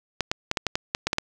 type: clicks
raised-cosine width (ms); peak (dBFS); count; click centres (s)
0.2; -6; 10; 0.207 / 0.315 / 0.514 / 0.572 / 0.667 / 0.755 / 0.949 / 1.07 / 1.131 / 1.184
effects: none